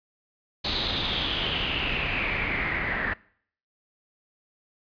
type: noise with low-pass filter sweep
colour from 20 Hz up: pink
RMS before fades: -28 dBFS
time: 0.64-3.14 s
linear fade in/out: 10 ms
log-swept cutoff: 4100 to 1800 Hz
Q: 6.6
effects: noise-tail reverb RT60 0.6 s tail -23 dB re dry + resampled to 11025 Hz